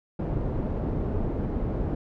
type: low-pass noise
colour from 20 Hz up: pink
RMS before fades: -28 dBFS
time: 0.19-1.95 s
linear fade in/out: 5 ms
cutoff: 480 Hz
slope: 12 dB/octave
effects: none

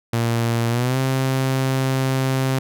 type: tone with pitch glide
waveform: sawtooth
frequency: 116.54 to 132.33 Hz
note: A#2 to C3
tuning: 0 to +20 cents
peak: -14 dBFS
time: 0.13-2.59 s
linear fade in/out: 5 ms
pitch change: +220 cents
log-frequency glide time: 0.69-0.98 s
effects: none

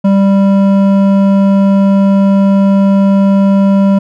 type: tone with hard clipping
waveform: sine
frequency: 196.6 Hz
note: G3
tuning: 5 cents sharp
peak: -7 dBFS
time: 0.04-3.99 s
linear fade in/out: 10 ms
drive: 10 dB
effects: none

